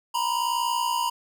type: tone pair together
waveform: square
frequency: 945.2 / 1006 Hz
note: A#5 / B5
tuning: +24 / +32 cents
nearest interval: minor second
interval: 108 cents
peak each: -26 / -28 dBFS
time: 0.14-1.1 s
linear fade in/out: 10 ms
effects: none